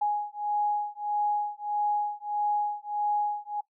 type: beating tone pair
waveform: sine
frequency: 830.6 / 832.2 Hz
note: G#5 / G#5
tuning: 0 / +3 cents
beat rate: 1.6 Hz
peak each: -29 dBFS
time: 0.01-3.61 s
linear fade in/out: 10 ms
effects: noise-tail reverb RT60 0.1 s tail -18 dB re dry